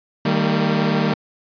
sawtooth chord, Eb major, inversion none, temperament equal with one note detuned, 155.56 / 196 / 227.4 Hz, Eb3 / G3 / Bb3, 0 / 0 / -43 cents, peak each -17 dBFS, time 0.25-1.14 s, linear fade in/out 5 ms, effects resampled to 11025 Hz

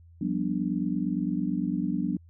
sine chord, G dominant seventh, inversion third, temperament just, 176.4 / 196 / 245 / 294 Hz, F3 / G3 / B3 / D4, +18 / 0 / -14 / +2 cents, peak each -31 dBFS, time 0.21-2.17 s, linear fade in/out 5 ms, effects added 84 Hz sine -50 dBFS peak until 2.29 s

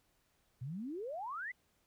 sine exponential sweep, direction up, 116.9 to 2093 Hz, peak -39 dBFS, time 0.61-1.52 s, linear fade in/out 10 ms, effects pink hiss -75 dBFS RMS until 1.86 s

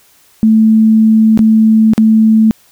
sine tone with dropouts, 220 Hz, A3, in tune, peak -4 dBFS, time 0.43-2.51 s, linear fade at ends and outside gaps 0 ms, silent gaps 1.375-1.391 / 1.935-1.979 s, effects white hiss -48 dBFS RMS until 2.71 s

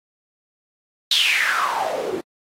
white noise with band-pass filter sweep, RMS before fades -21 dBFS, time 1.11-2.21 s, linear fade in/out 5 ms, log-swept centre 3800 to 320 Hz, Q 7.6, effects AAC 48 kbps

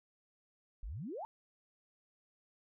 sine exponential sweep, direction up, 39.38 to 949 Hz, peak -40 dBFS, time 0.83-1.25 s, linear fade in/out 0 ms, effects none

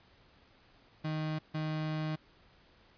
35% pulse tone bursts at uneven times, 155.56 Hz, D#3, in tune, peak -31 dBFS, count 2, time 1.04-1.39 / 1.54-2.16 s, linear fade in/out 10 ms, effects pink hiss -63 dBFS RMS until 2.97 s + resampled to 11025 Hz

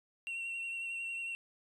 sine tone with vibrato, 2729 Hz, F7, 41 cents flat, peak -34 dBFS, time 0.27-1.35 s, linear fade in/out 0 ms, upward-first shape triangle, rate 11 Hz, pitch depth 25 cents each way, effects tanh soft clip ceiling -36 dBFS

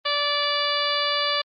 harmonic tone, 581 Hz, D5, 19 cents flat, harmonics 1 / 2 / 3 / 4 / 5 / 6 / 7 / 8, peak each -29 / -27 / -31 / -32 / -30 / -28 / -33 / -29 dBFS, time 0.05-1.42 s, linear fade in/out 10 ms, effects Opus 24 kbps

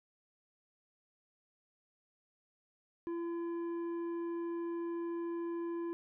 sine tone with tanh clipping, 339.2 Hz, E4, 50 cents sharp, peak -37 dBFS, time 3.07-5.93 s, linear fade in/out 0 ms, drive 8 dB, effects none

